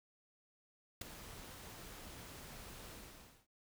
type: noise with ADSR envelope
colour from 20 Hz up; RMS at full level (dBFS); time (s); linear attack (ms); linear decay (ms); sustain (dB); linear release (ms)
pink; -37; 1.01-3.47; 8; 3; -15; 540
effects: none